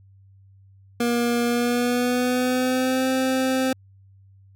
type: tone with pitch glide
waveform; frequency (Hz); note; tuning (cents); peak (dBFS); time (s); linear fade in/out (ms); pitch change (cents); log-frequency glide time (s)
25% pulse; 238 to 261; A#3 to C4; +36 to -4; -16; 1-3.73; 5; +160; 1.45-3.08
effects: added 97 Hz sine -49 dBFS peak until 4.55 s